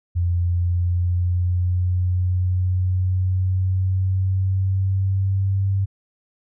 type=tone with pitch glide; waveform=sine; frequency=87.31 to 97.44 Hz; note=F2 to G2; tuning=0 to -10 cents; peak=-17 dBFS; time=0.15-5.86 s; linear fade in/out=20 ms; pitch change=+190 cents; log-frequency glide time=0.4-5.68 s; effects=none